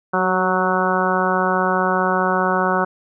harmonic tone with a mistuned harmonic, 184.9 Hz, F#3, 1 cent flat, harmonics 1 / 2 / 3 / 4 / 5 / 6 / 7 / 8, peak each -24 / -24 / -24 / -24 / -24 / -24 / -24 / -24 dBFS, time 0.13-2.85 s, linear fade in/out 10 ms, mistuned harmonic 2, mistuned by +22 cents, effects none

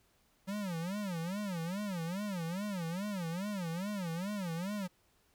square tone with vibrato, 185 Hz, F#3, in tune, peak -36 dBFS, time 0.47-4.88 s, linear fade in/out 20 ms, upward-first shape sine, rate 2.4 Hz, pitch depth 220 cents each way, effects pink hiss -71 dBFS RMS until 5.34 s

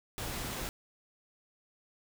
pink noise, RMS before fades -38 dBFS, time 0.18-0.69 s, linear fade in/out 0 ms, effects none

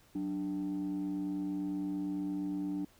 sine tone pair together, 185.3 / 294.1 Hz, F#3 / D4, +3 / +3 cents, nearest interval minor sixth, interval 800 cents, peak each -37 / -32 dBFS, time 0.15-2.85 s, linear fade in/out 5 ms, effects tanh soft clip ceiling -30 dBFS + pink hiss -64 dBFS RMS until 2.99 s

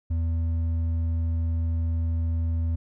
sine tone with hard clipping, 82.41 Hz, E2, in tune, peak -24 dBFS, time 0.1-2.76 s, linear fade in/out 10 ms, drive 4 dB, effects none

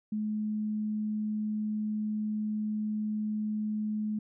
sine tone, 213.2 Hz, G#3, 46 cents sharp, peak -29 dBFS, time 0.12-4.19 s, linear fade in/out 5 ms, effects none

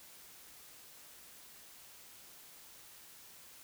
silence, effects white hiss -56 dBFS RMS until 3.63 s

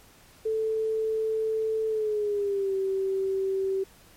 sine tone with pitch glide, 440 to 385.3 Hz, A4 to G4, 0 to -30 cents, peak -24 dBFS, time 0.45-3.84 s, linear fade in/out 10 ms, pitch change -230 cents, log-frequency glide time 1.88-2.75 s, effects pink hiss -55 dBFS RMS until 4.16 s + MP3 64 kbps

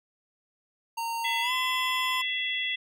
square tone with pitch glide, 921 to 1027.8 Hz, A#5 to C6, -21 to -31 cents, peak -30 dBFS, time 0.97-2.22 s, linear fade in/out 10 ms, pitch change +190 cents, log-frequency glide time 1.41-1.52 s
harmonic tone, 672 Hz, E5, 33 cents sharp, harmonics 3 / 4 / 5, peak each -31 / -33 / -31 dBFS, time 1.24-2.76 s, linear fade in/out 10 ms
effects none

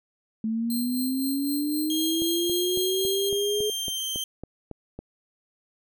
sine linear sweep, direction up, 218.3 to 425.8 Hz, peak -24 dBFS, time 0.44-3.7 s, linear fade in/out 2 ms
5% pulse tone with tremolo, 4157 Hz, C8, 12 cents flat, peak -24 dBFS, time 0.7-3.29 s, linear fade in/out 2 ms, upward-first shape sine, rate 3.9 Hz, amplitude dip 55%
sawtooth tone with pitch glide, 3236 to 3137 Hz, G#7 to G7, -46 to +1 cents, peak -25 dBFS, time 1.9-4.24 s, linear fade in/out 2 ms, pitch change -53 cents, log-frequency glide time 3.16-4.06 s
click train, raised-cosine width 2 ms, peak -23 dBFS, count 11, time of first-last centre 2.22-4.99 s, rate 3.61 Hz
effects none

